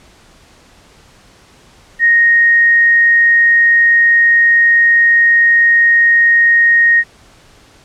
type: tone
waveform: sine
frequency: 1864.7 Hz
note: A#6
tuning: in tune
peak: -6 dBFS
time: 1.99-7.04 s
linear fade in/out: 50 ms
effects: pink hiss -45 dBFS RMS until 7.84 s + low-pass 8000 Hz 12 dB/octave